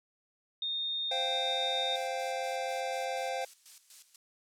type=tone; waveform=sine; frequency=3670 Hz; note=A#7; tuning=28 cents flat; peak=-31 dBFS; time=0.62-1.96 s; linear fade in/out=2 ms
type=chord; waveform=square; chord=C suspended fourth; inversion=none; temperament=just; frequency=523.3 / 697.7 / 784.9 Hz; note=C5 / F5 / G5; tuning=0 / -2 / +2 cents; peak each=-37 / -38 / -38 dBFS; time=1.11-3.45 s; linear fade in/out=5 ms
type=noise with tremolo; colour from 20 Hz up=violet; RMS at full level=-42 dBFS; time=1.95-4.16 s; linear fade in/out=2 ms; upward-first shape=square; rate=4.1 Hz; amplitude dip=75%
effects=low-pass 7000 Hz 12 dB/octave